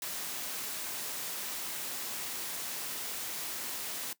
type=noise; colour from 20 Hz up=white; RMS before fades=-38 dBFS; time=0.02-4.13 s; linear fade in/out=2 ms; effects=noise-tail reverb RT60 0.1 s tail -18 dB re dry + high-pass 150 Hz 12 dB/octave